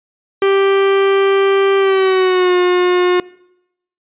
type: tone with pitch glide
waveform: 45% pulse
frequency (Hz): 392 to 359.5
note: G4 to F#4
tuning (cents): 0 to -50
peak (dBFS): -10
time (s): 0.42-3.2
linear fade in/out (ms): 2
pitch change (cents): -150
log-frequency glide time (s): 1.78-2.55
effects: noise-tail reverb RT60 0.8 s tail -22 dB re dry + resampled to 8000 Hz